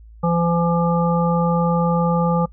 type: harmonic tone with a mistuned harmonic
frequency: 170.5 Hz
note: F3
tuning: 41 cents flat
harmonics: 1 / 3 / 5 / 7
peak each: -17 / -22 / -24 / -25 dBFS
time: 0.23-2.46 s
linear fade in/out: 10 ms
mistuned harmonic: 5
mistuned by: -15 cents
effects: noise-tail reverb RT60 0.1 s tail -24 dB re dry + added 55 Hz sine -40 dBFS peak until 2.52 s